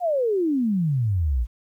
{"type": "exponential sweep", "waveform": "sine", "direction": "down", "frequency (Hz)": [740, 53.6], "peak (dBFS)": -19, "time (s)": [0, 1.47], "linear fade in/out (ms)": 50, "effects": ["10-bit"]}